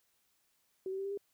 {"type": "tone with pitch steps", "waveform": "sine", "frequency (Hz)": [378.1, 384, 390.1, 396.2, 402.4], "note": ["F#4", "G4", "G4", "G4", "G4"], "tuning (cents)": [38, -36, -8, 18, 45], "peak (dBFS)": -35, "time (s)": [0.86, 1.175], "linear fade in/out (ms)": 2, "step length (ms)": 63, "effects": ["white hiss -75 dBFS RMS until 1.33 s"]}